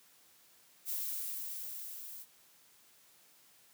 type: noise with level ramp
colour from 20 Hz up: violet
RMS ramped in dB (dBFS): -36 to -48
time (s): 0.85-2.26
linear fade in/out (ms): 50
effects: white hiss -64 dBFS RMS until 3.73 s + high-pass 100 Hz 12 dB/octave